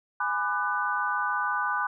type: chord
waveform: sine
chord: G# half-diminished seventh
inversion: none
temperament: just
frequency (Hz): 830.6 / 996.7 / 1196.1 / 1495.1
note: G#5 / B5 / D6 / F#6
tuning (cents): 0 / +16 / +31 / +18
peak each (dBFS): -33 / -31 / -30 / -29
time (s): 0.2-1.87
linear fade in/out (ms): 5
effects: none